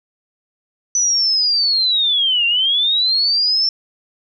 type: linear two-way sweep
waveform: sine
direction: down then up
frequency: 6000 to 2744 to 5410 Hz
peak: -13 dBFS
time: 0.95-3.69 s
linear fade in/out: 2 ms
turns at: 2.46 s
effects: none